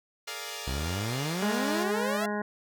5% pulse chord, Bb dominant seventh, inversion third, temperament equal with one note detuned, 418.9 / 466.2 / 587.3 / 698.5 Hz, Ab4 / Bb4 / D5 / F5, +15 / 0 / 0 / 0 cents, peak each -30 dBFS, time 0.27-1.84 s, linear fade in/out 10 ms
sawtooth exponential sweep, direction up, 61.74 to 693 Hz, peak -26 dBFS, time 0.67-2.26 s, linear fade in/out 5 ms
harmonic tone, 208.1 Hz, G#3, 4 cents sharp, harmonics 1 / 2 / 3 / 4 / 5 / 7 / 8 / 9, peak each -32 / -35 / -37 / -38 / -39 / -40 / -41 / -42 dBFS, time 1.42-2.42 s, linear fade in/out 5 ms
effects none

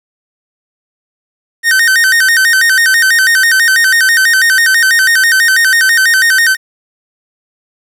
45% pulse tone with vibrato, 1684 Hz, G#6, 24 cents sharp, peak -6 dBFS, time 1.63-6.57 s, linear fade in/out 50 ms, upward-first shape square, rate 6.1 Hz, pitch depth 160 cents each way, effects resampled to 32000 Hz + 7-bit

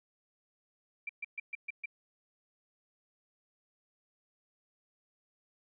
sine tone bursts, 2349 Hz, D7, in tune, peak -35 dBFS, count 6, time 1.07-1.858 s, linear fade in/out 5 ms, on 23 ms, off 130 ms, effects none

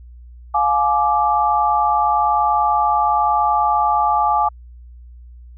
sine chord, D diminished, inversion first, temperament just, 704.8 / 845.8 / 1174.7 Hz, F5 / Ab5 / D6, +16 / +31 / 0 cents, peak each -21 / -16 / -18 dBFS, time 0.54-4.49 s, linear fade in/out 10 ms, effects added 60 Hz sine -37 dBFS peak until 5.57 s

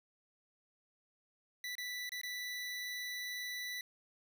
25% pulse tone with dropouts, 1975.5 Hz, B6, in tune, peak -36 dBFS, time 1.64-3.81 s, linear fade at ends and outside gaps 2 ms, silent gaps 1.753-1.781 / 2.093-2.119 / 2.214-2.233 s, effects none

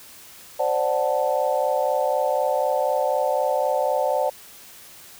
sine chord, D dominant seventh, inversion third, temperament equal, 523.3 / 587.3 / 740 / 880 Hz, C5 / D5 / F#5 / A5, 0 / 0 / 0 / 0 cents, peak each -24 / -23 / -26 / -27 dBFS, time 0.59-4.3 s, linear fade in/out 10 ms, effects white hiss -45 dBFS RMS until 5.19 s

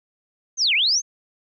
sine linear two-way sweep, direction down then up, 6540 to 2068 to 6540 Hz, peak -16 dBFS, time 0.57-1.02 s, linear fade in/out 50 ms, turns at 0.74 s, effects none

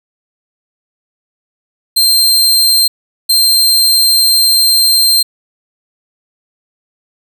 sawtooth tone bursts at uneven times, 4161 Hz, C8, 10 cents flat, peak -4 dBFS, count 2, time 1.96-2.88 / 3.29-5.23 s, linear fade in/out 10 ms, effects none

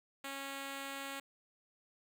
5% pulse tone, 274.9 Hz, C#4, 14 cents flat, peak -30 dBFS, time 0.24-1.2 s, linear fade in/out 5 ms, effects none

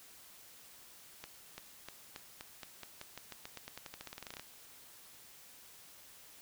accelerating click train, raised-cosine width 0.2 ms, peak -27 dBFS, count 26, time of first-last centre 1.24-4.396 s, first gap 340 ms, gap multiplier 0.9, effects white hiss -57 dBFS RMS until 6.41 s

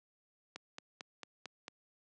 click train, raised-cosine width 0.2 ms, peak -26 dBFS, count 6, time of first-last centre 0.56-1.681 s, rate 4.46 Hz, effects high-pass 200 Hz 12 dB/octave + resampled to 22050 Hz

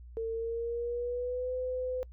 sine tone with pitch glide, 452 to 507.4 Hz, A4 to B4, +47 to +47 cents, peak -31 dBFS, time 0.17-2.03 s, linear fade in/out 0 ms, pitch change +200 cents, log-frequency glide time 0.31-1.54 s, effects noise-tail reverb RT60 0.1 s tail -26 dB re dry + added 60 Hz sine -46 dBFS peak until 2.12 s

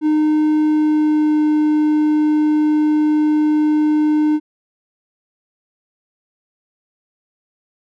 triangle tone with pitch glide, 306.2 to 303.7 Hz, D#4 to D#4, -28 to -42 cents, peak -10 dBFS, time 0.01-4.4 s, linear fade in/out 50 ms, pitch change -14 cents, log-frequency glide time 0.64-1.43 s, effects none

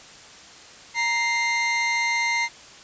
40% pulse tone pair together, 933.2 / 2095 Hz, A#5 / C7, +2 / +2 cents, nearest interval octave + major second, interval 1400 cents, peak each -26 / -21 dBFS, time 0.94-2.49 s, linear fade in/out 50 ms, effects white hiss -45 dBFS RMS until 2.83 s + resampled to 16000 Hz

